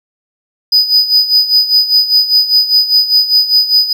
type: tone with tremolo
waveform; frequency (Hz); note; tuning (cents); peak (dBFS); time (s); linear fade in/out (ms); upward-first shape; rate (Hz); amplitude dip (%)
triangle; 4978; D#8; 0; -3; 0.72-3.93; 5; sine; 5; 75
effects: none